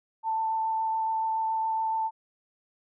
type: tone with vibrato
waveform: sine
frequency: 888 Hz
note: A5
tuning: 16 cents sharp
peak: -25 dBFS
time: 0.23-2.11 s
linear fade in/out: 50 ms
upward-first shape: triangle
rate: 7.1 Hz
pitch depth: 11 cents each way
effects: none